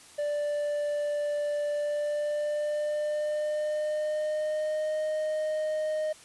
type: tone with pitch glide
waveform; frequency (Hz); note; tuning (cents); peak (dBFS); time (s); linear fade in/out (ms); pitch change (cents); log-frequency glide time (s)
triangle; 587.3 to 618.3; D5 to D#5; 0 to -11; -25; 0.18-6.13; 10; +89; 1.69-4.98
effects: white hiss -52 dBFS RMS until 6.24 s + resampled to 24000 Hz